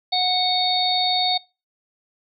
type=harmonic tone with a mistuned harmonic; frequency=740 Hz; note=F#5; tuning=in tune; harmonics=1 / 3 / 5 / 6; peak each=-22 / -33 / -22 / -23 dBFS; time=0.12-1.38 s; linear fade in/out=10 ms; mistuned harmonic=1; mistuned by=-17 cents; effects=noise-tail reverb RT60 0.3 s tail -25 dB re dry